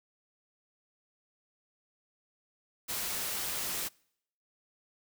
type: noise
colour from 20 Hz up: white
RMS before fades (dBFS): -35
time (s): 2.88-3.89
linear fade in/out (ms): 20
effects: noise-tail reverb RT60 0.7 s tail -26 dB re dry